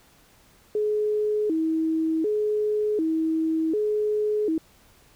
sine tone with vibrato, 368.3 Hz, F#4, 8 cents flat, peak -21 dBFS, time 0.75-4.58 s, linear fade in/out 2 ms, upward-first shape square, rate 0.67 Hz, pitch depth 240 cents each way, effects pink hiss -57 dBFS RMS until 5.15 s

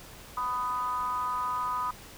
triangle ring-modulated tone, 123.47 Hz, B2, in tune, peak -23 dBFS, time 0.37-1.91 s, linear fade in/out 5 ms, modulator 1120 Hz, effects pink hiss -48 dBFS RMS until 2.17 s

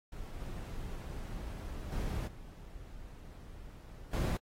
brown noise with level steps, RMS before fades -43 / -41 / -35 / -49 / -30 dBFS, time 0.12-4.37 s, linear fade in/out 5 ms, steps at 0.4 / 1.92 / 2.27 / 4.13 s, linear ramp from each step 5 ms, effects AAC 48 kbps

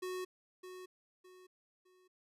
square tone with echo, 368 Hz, F#4, 9 cents flat, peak -39 dBFS, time 0.02-0.25 s, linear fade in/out 10 ms, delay 610 ms, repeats 3, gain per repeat -9 dB, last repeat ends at 2.08 s, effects resampled to 32000 Hz

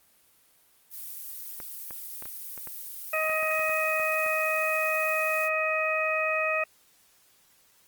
violet noise, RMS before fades -39 dBFS, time 0.9-5.5 s, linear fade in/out 50 ms
clicks, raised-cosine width 0.5 ms, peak -27 dBFS, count 12, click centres 1.602 / 1.908 / 2.224 / 2.256 / 2.577 / 2.673 / 3.297 / 3.43 / 3.594 / 3.695 / 3.998 / 4.263 s
harmonic tone, 629 Hz, D#5, 19 cents sharp, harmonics 1 / 2 / 3 / 4, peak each -29 / -31 / -33 / -28 dBFS, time 3.13-6.64 s, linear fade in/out 5 ms
effects white hiss -62 dBFS RMS until 7.87 s + Opus 32 kbps

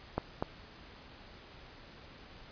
clicks, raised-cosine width 1 ms, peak -16 / -17 dBFS, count 2, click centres 0.18 / 0.425 s, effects pink hiss -53 dBFS RMS until 2.51 s + resampled to 11025 Hz

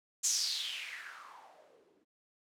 violet noise with low-pass filter sweep, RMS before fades -39 dBFS, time 0.23-2.05 s, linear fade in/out 20 ms, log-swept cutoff 7100 to 280 Hz, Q 5.2, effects none

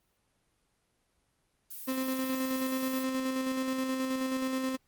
violet noise, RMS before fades -42 dBFS, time 1.7-3.04 s, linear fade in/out 10 ms
35% pulse tone with tremolo, 261.6 Hz, C4, in tune, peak -27 dBFS, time 1.87-4.77 s, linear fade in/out 20 ms, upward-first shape square, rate 9.4 Hz, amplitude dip 30%
effects pink hiss -74 dBFS RMS until 4.87 s + Opus 24 kbps

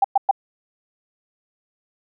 sine tone bursts, 790 Hz, G5, 13 cents sharp, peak -11 dBFS, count 3, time 0.02-0.312 s, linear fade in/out 5 ms, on 24 ms, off 110 ms, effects none

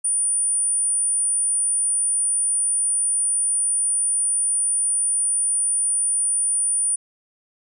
sine tone, 9397 Hz, D9, in tune, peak -18 dBFS, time 0.04-6.96 s, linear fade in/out 10 ms, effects none

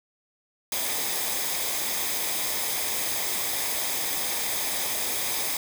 white noise with comb filter, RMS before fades -28 dBFS, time 0.72-5.57 s, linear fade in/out 2 ms, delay 0.7 ms, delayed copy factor -0.5, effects none

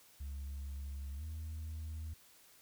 sine tone with pitch glide, 69.3 to 78.69 Hz, C#2 to D#2, 0 to +20 cents, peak -38 dBFS, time 0.2-2.14 s, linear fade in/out 10 ms, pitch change +220 cents, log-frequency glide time 1.17-1.23 s, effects tanh soft clip ceiling -39 dBFS + white hiss -63 dBFS RMS until 2.61 s

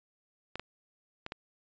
clicks, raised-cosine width 0.3 ms, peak -22 dBFS, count 4, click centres 0.556 / 0.596 / 1.264 / 1.321 s, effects resampled to 16000 Hz

